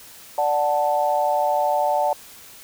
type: chord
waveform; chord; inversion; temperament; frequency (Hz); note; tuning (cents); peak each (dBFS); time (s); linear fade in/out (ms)
sine; D major; none; equal; 587.3 / 740 / 880; D5 / F#5 / A5; 0 / 0 / 0; -22; 0.38-2.13; 2
effects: white hiss -44 dBFS RMS until 2.63 s